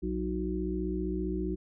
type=harmonic tone with a mistuned harmonic; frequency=61.3 Hz; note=B1; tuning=12 cents flat; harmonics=1 / 3 / 5 / 6; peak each=-35 / -35 / -35 / -35 dBFS; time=0.02-1.56 s; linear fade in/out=20 ms; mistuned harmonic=5; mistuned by=+34 cents; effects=none